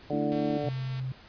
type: harmonic tone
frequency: 146.83 Hz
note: D3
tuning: in tune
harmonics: 1 / 2 / 3 / 4 / 5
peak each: -36 / -36 / -35 / -33 / -37 dBFS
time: 0.1-0.69 s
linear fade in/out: 2 ms
type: chord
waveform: sine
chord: A suspended fourth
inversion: none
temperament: equal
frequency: 220 / 293.7 / 329.6 Hz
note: A3 / D4 / E4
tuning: 0 / 0 / 0 cents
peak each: -33 / -33 / -34 dBFS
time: 0.12-0.58 s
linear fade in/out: 5 ms
type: click train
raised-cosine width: 0.2 ms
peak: -30 dBFS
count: 154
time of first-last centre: 0.32-0.997 s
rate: 226 Hz
type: tone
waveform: sine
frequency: 130 Hz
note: C3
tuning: 11 cents flat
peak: -30 dBFS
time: 0.64-1.12 s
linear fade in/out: 2 ms
effects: pink hiss -52 dBFS RMS until 1.28 s + resampled to 11025 Hz